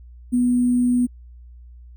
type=tone with sample-and-hold; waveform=sine; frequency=245.8 Hz; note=B3; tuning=8 cents flat; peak=-15 dBFS; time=0.32-1.07 s; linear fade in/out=20 ms; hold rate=8820 Hz; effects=added 60 Hz sine -40 dBFS peak until 1.96 s